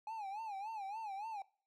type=tone with vibrato; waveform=triangle; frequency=835 Hz; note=G#5; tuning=9 cents sharp; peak=-39 dBFS; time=0.07-1.42 s; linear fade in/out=2 ms; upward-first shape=sine; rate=3.5 Hz; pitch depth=140 cents each way; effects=noise-tail reverb RT60 0.4 s tail -20 dB re dry